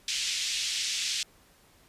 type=band-pass noise; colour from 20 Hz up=pink; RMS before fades=-31 dBFS; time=0.08-1.23 s; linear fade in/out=2 ms; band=2700 to 7100 Hz; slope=24 dB/octave; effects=pink hiss -60 dBFS RMS until 1.88 s + resampled to 32000 Hz